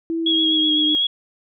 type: tone with pitch glide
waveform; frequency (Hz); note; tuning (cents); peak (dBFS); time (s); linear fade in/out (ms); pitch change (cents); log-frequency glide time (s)
sine; 329.6 to 304; E4 to D#4; 0 to -40; -20; 0.1-0.95; 0; -140; 0.21-0.76
type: tone with vibrato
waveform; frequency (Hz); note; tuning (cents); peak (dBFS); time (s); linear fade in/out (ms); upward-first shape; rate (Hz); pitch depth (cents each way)
sine; 3308; G#7; -8; -16; 0.26-1.07; 5; sine; 8; 24
effects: none